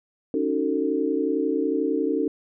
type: chord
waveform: sine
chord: D# half-diminished seventh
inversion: third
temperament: just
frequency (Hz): 280 / 311.1 / 373.4 / 448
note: C#4 / D#4 / F#4 / A4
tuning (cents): +18 / 0 / +16 / +31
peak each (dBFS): -26 / -26 / -29 / -26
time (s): 0.34-2.28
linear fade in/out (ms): 2
effects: none